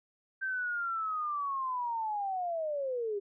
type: linear sweep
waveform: sine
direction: down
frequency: 1568 to 392 Hz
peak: -31 dBFS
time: 0.41-3.2 s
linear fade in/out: 20 ms
effects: none